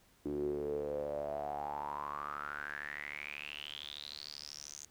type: tone with band-pass filter sweep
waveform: sawtooth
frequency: 73 Hz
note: D2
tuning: 10 cents flat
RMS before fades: -41 dBFS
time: 0.25-4.86 s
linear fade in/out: 10 ms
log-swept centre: 320 to 6700 Hz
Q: 9.5
effects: pink hiss -67 dBFS RMS until 4.9 s